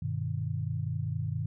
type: chord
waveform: sine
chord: G augmented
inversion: none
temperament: just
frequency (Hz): 98 / 122.5 / 153.12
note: G2 / B2 / D#3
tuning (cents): 0 / -14 / -27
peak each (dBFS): -34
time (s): 0.02-1.46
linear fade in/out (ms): 5
effects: none